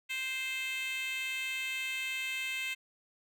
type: tone with high-pass filter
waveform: 10% pulse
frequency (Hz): 523.3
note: C5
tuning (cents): 0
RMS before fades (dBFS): -36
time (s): 0.09-2.75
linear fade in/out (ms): 20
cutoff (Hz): 2400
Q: 3.6
effects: none